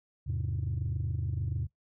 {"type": "chord", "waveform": "sine", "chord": "E augmented", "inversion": "none", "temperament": "equal", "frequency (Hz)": [82.41, 103.83, 130.81], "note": ["E2", "G#2", "B#2"], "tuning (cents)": [0, 0, 0], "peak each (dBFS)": -33, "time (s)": [0.26, 1.67], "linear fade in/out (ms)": 20, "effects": ["noise-tail reverb RT60 0.1 s tail -17 dB re dry", "tanh soft clip ceiling -25 dBFS"]}